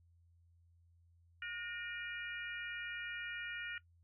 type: harmonic tone with a mistuned harmonic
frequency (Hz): 479.3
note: A#4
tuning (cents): +48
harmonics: 3 / 4 / 5 / 6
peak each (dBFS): -44 / -46 / -48 / -50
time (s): 1.42-3.78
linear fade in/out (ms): 2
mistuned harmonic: 4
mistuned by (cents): -67
effects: noise-tail reverb RT60 0.1 s tail -19 dB re dry + added 85 Hz sine -65 dBFS peak until 4.03 s